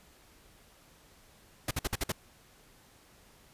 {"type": "noise bursts", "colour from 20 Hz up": "pink", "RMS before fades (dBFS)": -31, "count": 6, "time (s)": [1.68, 2.12], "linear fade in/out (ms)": 5, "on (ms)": 30, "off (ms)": 52, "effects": ["pink hiss -60 dBFS RMS until 3.53 s", "resampled to 32000 Hz"]}